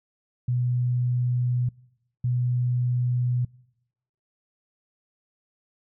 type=tone pair in turn; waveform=sine; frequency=123.47 / 123.47 Hz; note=B2 / B2; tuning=0 / 0 cents; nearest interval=unison; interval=0 cents; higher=neither; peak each=-21 dBFS; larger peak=neither; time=0.48-1.69 / 2.24-3.45 s; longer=neither; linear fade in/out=5 ms; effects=noise-tail reverb RT60 0.9 s tail -25 dB re dry